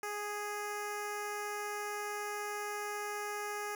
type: tone with notch filter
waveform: 10% pulse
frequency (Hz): 414.7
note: G#4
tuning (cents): -3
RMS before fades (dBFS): -39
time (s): 0.03-3.75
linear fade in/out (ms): 2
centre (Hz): 3400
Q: 1.4
effects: none